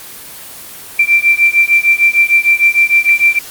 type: beating tone pair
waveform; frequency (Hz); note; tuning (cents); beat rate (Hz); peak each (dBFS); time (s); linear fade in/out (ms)
sine; 2349 / 2355.6; D7 / D7; 0 / +5; 6.6; -10; 0.99-3.39; 5
effects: white hiss -31 dBFS RMS until 3.5 s + Opus 24 kbps